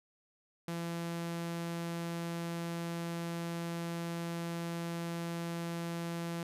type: tone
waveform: sawtooth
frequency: 169.2 Hz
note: E3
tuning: 45 cents sharp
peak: -32 dBFS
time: 0.68-6.43 s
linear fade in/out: 2 ms
effects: resampled to 32000 Hz